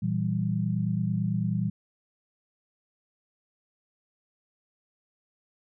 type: chord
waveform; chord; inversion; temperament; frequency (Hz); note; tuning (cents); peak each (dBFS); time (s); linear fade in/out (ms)
sine; E diminished; second; equal with one note detuned; 116.54 / 164.81 / 194.08; Bb2 / E3 / G3; 0 / 0 / -17; -29; 0.02-1.7; 10
effects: none